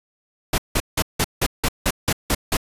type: noise bursts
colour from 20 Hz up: pink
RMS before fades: -19 dBFS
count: 10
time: 0.53-2.57 s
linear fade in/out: 5 ms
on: 51 ms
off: 170 ms
effects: resampled to 32000 Hz